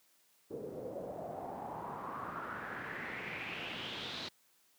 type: noise with low-pass filter sweep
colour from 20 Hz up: pink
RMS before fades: -42 dBFS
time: 0.5-4.29 s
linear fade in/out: 10 ms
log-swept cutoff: 420 to 4100 Hz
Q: 4.6
effects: white hiss -70 dBFS RMS until 4.78 s + high-pass 150 Hz 12 dB/octave